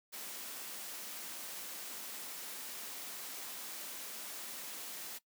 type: high-pass noise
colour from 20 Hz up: white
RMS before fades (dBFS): -45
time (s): 0.12-5.19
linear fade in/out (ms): 20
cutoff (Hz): 180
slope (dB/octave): 24
effects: noise-tail reverb RT60 0.1 s tail -19 dB re dry